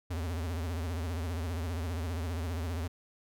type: tone with vibrato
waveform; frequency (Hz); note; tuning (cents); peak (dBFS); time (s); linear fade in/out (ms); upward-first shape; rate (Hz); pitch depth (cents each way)
square; 83.9; E2; +31; -33; 0.1-2.88; 10; triangle; 15; 180
effects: none